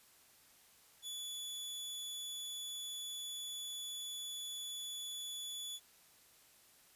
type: tone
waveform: sawtooth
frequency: 3439 Hz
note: A7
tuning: 40 cents flat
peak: -39 dBFS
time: 1.02-5.8 s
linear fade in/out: 50 ms
effects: white hiss -65 dBFS RMS until 6.95 s + resampled to 32000 Hz